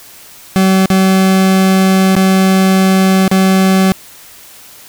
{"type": "tone with dropouts", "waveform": "40% pulse", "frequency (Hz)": 190, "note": "F#3", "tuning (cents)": 46, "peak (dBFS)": -6, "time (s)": [0.56, 3.92], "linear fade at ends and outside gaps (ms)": 0, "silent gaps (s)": [[0.858, 0.902], [2.153, 2.165], [3.279, 3.314]], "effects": ["white hiss -37 dBFS RMS until 4.88 s"]}